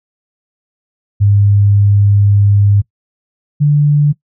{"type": "tone pair in turn", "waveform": "sine", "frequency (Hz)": [101.4, 146.71], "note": ["G#2", "D3"], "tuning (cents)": [-41, -1], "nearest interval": "tritone", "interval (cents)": 640, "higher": "second", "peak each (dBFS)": -6, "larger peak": "neither", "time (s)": [[1.2, 2.82], [3.6, 4.13]], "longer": "first", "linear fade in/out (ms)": 20, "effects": ["noise-tail reverb RT60 0.1 s tail -20 dB re dry"]}